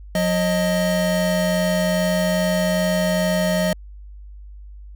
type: tone pair together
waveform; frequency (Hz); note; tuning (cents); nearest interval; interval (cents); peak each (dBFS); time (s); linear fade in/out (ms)
square; 179.95 / 622.3; F#3 / D#5; -48 / 0; octave + major sixth; 2148; -21 / -21; 0.15-3.73; 2
effects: added 50 Hz sine -36 dBFS peak until 4.95 s